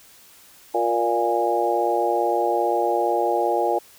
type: harmonic tone with a mistuned harmonic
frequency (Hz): 117.6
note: A#2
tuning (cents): +16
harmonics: 3 / 4 / 5 / 6 / 7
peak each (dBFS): -25 / -25 / -26 / -26 / -23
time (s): 0.74-3.79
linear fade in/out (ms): 10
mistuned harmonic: 6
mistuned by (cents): -20
effects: white hiss -50 dBFS RMS until 3.98 s